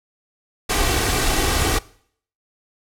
pink noise with comb filter, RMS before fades -19 dBFS, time 0.69-1.79 s, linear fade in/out 10 ms, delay 2.6 ms, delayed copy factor +0.55, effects noise-tail reverb RT60 0.6 s tail -21 dB re dry + low-pass 12000 Hz 12 dB/octave

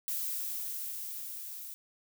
violet noise with level ramp, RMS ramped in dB -34 to -44 dBFS, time 0.08-1.74 s, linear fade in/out 0 ms, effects none

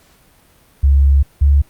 sine tone pair in turn, 69.3 / 70.84 Hz, C#2 / C#2, 0 / +38 cents, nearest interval unison, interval 38 cents, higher second, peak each -7 dBFS, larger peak neither, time 0.83-1.23 / 1.41-1.62 s, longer first, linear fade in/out 10 ms, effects pink hiss -51 dBFS RMS until 1.69 s + Opus 48 kbps

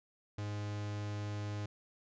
45% pulse tone, 103.83 Hz, G#2, in tune, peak -37 dBFS, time 0.38-1.66 s, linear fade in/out 5 ms, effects resampled to 16000 Hz

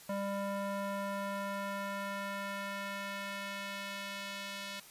square tone with band-pass filter sweep, 198.8 Hz, G3, 25 cents sharp, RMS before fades -39 dBFS, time 0.09-4.8 s, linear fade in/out 5 ms, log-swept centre 690 to 3500 Hz, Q 0.95, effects white hiss -55 dBFS RMS until 4.9 s + resampled to 32000 Hz

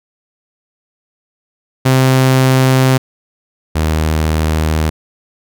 sawtooth tone pair in turn, 130.81 / 78.43 Hz, C3 / D#2, 0 / +14 cents, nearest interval major sixth, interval 886 cents, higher first, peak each -4 / -8 dBFS, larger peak first, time 1.85-2.98 / 3.75-4.9 s, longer second, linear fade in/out 10 ms, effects none

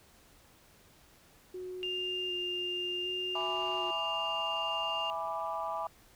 sine tone with vibrato, 362.9 Hz, F#4, 34 cents flat, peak -38 dBFS, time 1.54-3.91 s, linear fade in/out 5 ms, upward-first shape square, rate 0.66 Hz, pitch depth 18 cents each way
sine tone, 2803 Hz, F7, 6 cents sharp, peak -33 dBFS, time 1.83-5.1 s, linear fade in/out 0 ms
sine chord, E dominant seventh, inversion none, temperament equal, 659.3 / 830.6 / 987.8 / 1174.7 Hz, E5 / G#5 / B5 / D6, 0 / 0 / 0 / 0 cents, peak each -38 dBFS, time 3.35-5.87 s, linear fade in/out 2 ms
effects tanh soft clip ceiling -24 dBFS + pink hiss -61 dBFS RMS until 6.15 s

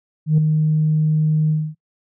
sine tone with ADSR envelope, 154.8 Hz, D#3, 9 cents flat, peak -7 dBFS, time 0.26-1.75 s, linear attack 120 ms, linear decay 4 ms, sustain -6 dB, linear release 250 ms, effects noise-tail reverb RT60 0.1 s tail -24 dB re dry + tanh soft clip ceiling -8 dBFS

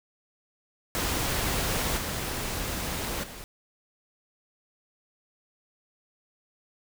pink noise with level steps, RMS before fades -28 / -32 / -42 dBFS, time 0.95-3.44 s, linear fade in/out 0 ms, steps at 1.97 / 3.23 s, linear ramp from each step 10 ms, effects none

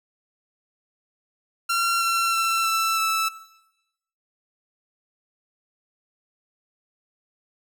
sawtooth tone with pitch steps, 1369 / 1355.6 / 1342.4 / 1329.3 / 1316.3 Hz, F6 / E6 / E6 / E6 / E6, -35 / +48 / +31 / +14 / -3 cents, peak -17 dBFS, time 1.69-3.29 s, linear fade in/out 10 ms, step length 320 ms, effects noise-tail reverb RT60 0.9 s tail -17 dB re dry

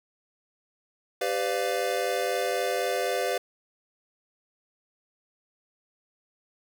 square chord, G dominant seventh, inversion none, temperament equal with one note detuned, 392 / 503.4 / 587.3 / 698.5 Hz, G4 / B4 / D5 / F5, 0 / +33 / 0 / 0 cents, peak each -33 / -30 / -33 / -32 dBFS, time 1.21-3.38 s, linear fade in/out 5 ms, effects none

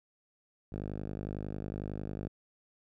5% pulse tone with band-pass filter, 51 Hz, G#1, 31 cents flat, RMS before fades -39 dBFS, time 0.72-2.28 s, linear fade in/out 5 ms, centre 110 Hz, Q 0.5, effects none

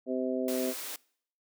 harmonic tone, 128.6 Hz, C3, 30 cents flat, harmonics 2 / 3 / 4 / 5, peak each -32 / -34 / -35 / -36 dBFS, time 0.06-0.74 s, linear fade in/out 50 ms
white high-pass noise, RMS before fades -39 dBFS, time 0.48-0.96 s, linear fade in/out 2 ms, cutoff 250 Hz, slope 96 dB/octave
effects noise-tail reverb RT60 0.6 s tail -24 dB re dry

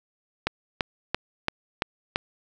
click train, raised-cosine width 0.3 ms, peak -7 dBFS, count 6, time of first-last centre 0.47-2.159 s, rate 2.96 Hz, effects none

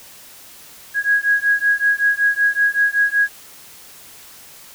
sine beating tone pair, 1650 / 1655.3 Hz, G#6 / G#6, -12 / -6 cents, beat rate 5.3 Hz, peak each -17 dBFS, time 0.94-3.29 s, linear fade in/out 50 ms, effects white hiss -42 dBFS RMS until 4.74 s

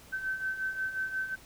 sine beating tone pair, 1534 / 1539.6 Hz, G6 / G6, -38 / -32 cents, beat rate 5.6 Hz, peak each -38 / -32 dBFS, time 0.12-1.36 s, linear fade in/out 20 ms, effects pink hiss -54 dBFS RMS until 1.45 s

